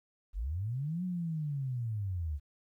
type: linear two-way sweep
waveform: sine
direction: up then down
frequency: 39.83 to 185 to 69.1 Hz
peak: -32 dBFS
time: 0.33-2.4 s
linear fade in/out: 50 ms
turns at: 1.04 s
effects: 12-bit